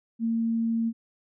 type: tone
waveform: sine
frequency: 228.2 Hz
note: A#3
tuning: 37 cents flat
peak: -23 dBFS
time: 0.19-0.93 s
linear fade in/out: 50 ms
effects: none

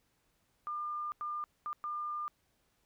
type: tone bursts at uneven times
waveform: sine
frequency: 1202 Hz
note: D6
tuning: 40 cents sharp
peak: -35 dBFS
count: 4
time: 0.67-1.12 / 1.21-1.44 / 1.66-1.73 / 1.84-2.28 s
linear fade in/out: 0 ms
effects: pink hiss -75 dBFS RMS until 2.85 s

